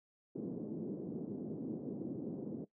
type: band-pass noise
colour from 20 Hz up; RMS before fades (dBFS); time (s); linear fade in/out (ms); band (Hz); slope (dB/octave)
pink; -42; 0.35-2.65; 10; 180 to 390; 24
effects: noise-tail reverb RT60 0.1 s tail -18 dB re dry